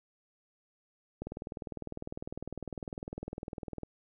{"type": "click train", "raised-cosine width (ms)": 2, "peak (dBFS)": -25, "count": 53, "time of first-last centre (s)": [1.22, 3.833], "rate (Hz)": 19.9, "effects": []}